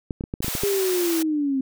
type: clicks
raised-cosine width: 3 ms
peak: -15 dBFS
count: 9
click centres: 0.108 / 0.209 / 0.239 / 0.339 / 0.405 / 0.445 / 0.482 / 0.552 / 0.635 s
type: high-pass noise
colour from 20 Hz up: white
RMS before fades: -29 dBFS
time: 0.42-1.23 s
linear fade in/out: 10 ms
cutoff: 430 Hz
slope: 48 dB/octave
type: linear sweep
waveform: sine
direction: down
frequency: 410 to 260.8 Hz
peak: -20 dBFS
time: 0.63-1.61 s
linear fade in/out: 5 ms
effects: none